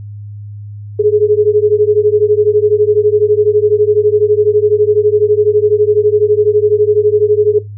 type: beating tone pair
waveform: sine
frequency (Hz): 415.3 / 427.3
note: G#4 / G#4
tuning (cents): 0 / +49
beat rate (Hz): 12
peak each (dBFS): -10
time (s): 0.99-7.59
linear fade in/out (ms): 10
effects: noise-tail reverb RT60 0.2 s tail -18 dB re dry + added 103 Hz sine -25 dBFS peak until 7.77 s